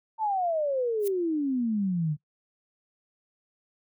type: exponential sweep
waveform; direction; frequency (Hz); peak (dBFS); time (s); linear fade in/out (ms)
sine; down; 904 to 144.7; -24; 0.18-2.17; 50
type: noise with exponential growth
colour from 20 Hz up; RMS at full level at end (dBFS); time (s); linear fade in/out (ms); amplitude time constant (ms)
violet; -31; 0.99-1.08; 5; 19
effects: noise-tail reverb RT60 0.1 s tail -21 dB re dry